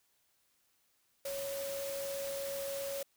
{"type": "tone in noise", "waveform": "sine", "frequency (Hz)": 554.4, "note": "C#5", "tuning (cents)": 0, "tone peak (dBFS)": -37, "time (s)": [1.25, 3.03], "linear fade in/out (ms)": 5, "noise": "white", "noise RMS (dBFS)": -44, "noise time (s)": [1.25, 3.03], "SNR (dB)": 4, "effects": ["white hiss -74 dBFS RMS until 3.16 s"]}